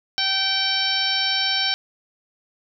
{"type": "harmonic tone with a mistuned harmonic", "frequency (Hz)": 774, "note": "G5", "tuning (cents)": -22, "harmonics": [1, 2, 3, 4, 5, 6, 7], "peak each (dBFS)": [-31, -28, -29, -26, -26, -27, -25], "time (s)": [0.18, 1.74], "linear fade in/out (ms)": 0, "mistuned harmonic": 6, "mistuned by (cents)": -38, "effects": []}